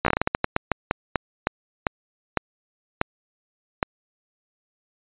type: slowing click train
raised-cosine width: 0.5 ms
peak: -4 dBFS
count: 19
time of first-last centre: 0.05-3.828 s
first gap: 14 ms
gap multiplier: 1.27
effects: resampled to 8000 Hz